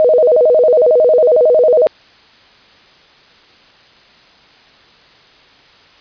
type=tone with vibrato; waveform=sine; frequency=554 Hz; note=C#5; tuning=1 cent flat; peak=-6 dBFS; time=0-1.87 s; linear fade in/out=0 ms; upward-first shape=square; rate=11 Hz; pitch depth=210 cents each way; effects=white hiss -45 dBFS RMS until 6 s + resampled to 11025 Hz